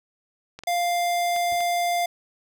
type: clicks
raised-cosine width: 0.2 ms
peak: -21 dBFS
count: 4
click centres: 0.59 / 0.636 / 1.363 / 1.606 s
type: tone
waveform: square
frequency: 698.5 Hz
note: F5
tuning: in tune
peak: -22 dBFS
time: 0.67-2.06 s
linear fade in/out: 5 ms
type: noise with exponential decay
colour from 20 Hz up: brown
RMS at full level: -38 dBFS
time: 1.52-1.6 s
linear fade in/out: 0 ms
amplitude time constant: 16 ms
effects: none